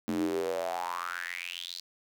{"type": "tone with high-pass filter sweep", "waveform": "square", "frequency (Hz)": 43.7, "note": "F1", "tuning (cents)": 2, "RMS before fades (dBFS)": -34, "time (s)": [0.08, 1.8], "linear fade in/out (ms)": 0, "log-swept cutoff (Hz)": [240, 4500], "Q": 7.2, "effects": []}